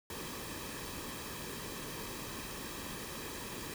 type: noise with comb filter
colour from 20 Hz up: pink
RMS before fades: -43 dBFS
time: 0.1-3.74 s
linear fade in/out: 2 ms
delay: 1.4 ms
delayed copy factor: -0.55
effects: none